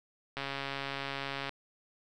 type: click train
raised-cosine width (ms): 0.3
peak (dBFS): -20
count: 156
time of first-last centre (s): 0.37-1.493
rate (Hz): 138
effects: none